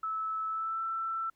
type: tone with pitch glide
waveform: sine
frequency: 1305 to 1334 Hz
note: E6 to E6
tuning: -18 to +20 cents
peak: -31 dBFS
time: 0.03-1.3 s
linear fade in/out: 5 ms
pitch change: +38 cents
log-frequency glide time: 0.48-0.83 s
effects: pink hiss -75 dBFS RMS until 1.35 s